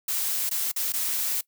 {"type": "noise with dropouts", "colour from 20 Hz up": "blue", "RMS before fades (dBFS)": -27, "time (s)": [0.08, 1.41], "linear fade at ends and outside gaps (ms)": 5, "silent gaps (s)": [[0.494, 0.511], [0.717, 0.761], [0.923, 0.936]], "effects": ["noise-tail reverb RT60 0.1 s tail -21 dB re dry"]}